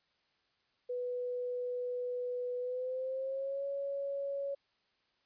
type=tone with pitch glide; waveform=sine; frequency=493.9 to 557.6 Hz; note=B4 to C#5; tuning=0 to +10 cents; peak=-34 dBFS; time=0.89-4.55 s; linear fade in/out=10 ms; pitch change=+210 cents; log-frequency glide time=2.59-3.65 s; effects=white hiss -75 dBFS RMS until 5.25 s + resampled to 11025 Hz